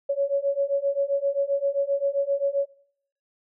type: beating tone pair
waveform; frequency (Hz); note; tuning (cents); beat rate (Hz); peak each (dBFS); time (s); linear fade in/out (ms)
sine; 554.4 / 562; C#5 / C#5; 0 / +24; 7.6; -25 / -24; 0.09-2.66; 10
effects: noise-tail reverb RT60 0.6 s tail -17 dB re dry